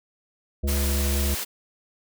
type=harmonic tone; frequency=70 Hz; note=C#2; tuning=18 cents sharp; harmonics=1 / 3 / 5 / 7 / 9; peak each=-22 / -32 / -36 / -39 / -41 dBFS; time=0.63-1.35 s; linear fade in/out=10 ms
type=high-pass noise; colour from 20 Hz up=white; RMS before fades=-30 dBFS; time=0.67-1.45 s; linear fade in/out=20 ms; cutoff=180 Hz; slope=24 dB/octave
effects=none